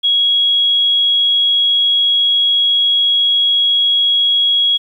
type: tone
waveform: sine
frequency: 3318 Hz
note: G#7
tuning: 2 cents flat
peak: -10 dBFS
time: 0.03-4.78 s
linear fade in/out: 20 ms
effects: 8-bit